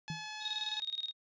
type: tone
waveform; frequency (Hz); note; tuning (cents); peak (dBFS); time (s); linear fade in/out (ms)
10% pulse; 856; A5; -48; -33; 0.08-0.8; 0
type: tone with exponential decay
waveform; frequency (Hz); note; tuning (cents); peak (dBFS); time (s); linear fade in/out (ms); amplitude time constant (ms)
sine; 159.9; D#3; +48; -34; 0.1-0.28; 2; 37
type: tone with tremolo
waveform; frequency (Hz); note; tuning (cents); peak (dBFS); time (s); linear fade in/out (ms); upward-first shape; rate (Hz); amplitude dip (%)
sine; 3729; A#7; 0; -33; 0.4-1.13; 50; square; 19; 80
effects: resampled to 16000 Hz